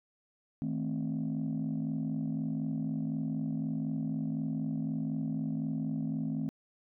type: chord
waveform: sine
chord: A diminished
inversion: second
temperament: just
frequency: 158.4 / 220 / 264 Hz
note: Eb3 / A3 / C4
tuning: +31 / 0 / +16 cents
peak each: -34 dBFS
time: 0.62-6.49 s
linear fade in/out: 0 ms
effects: tanh soft clip ceiling -26 dBFS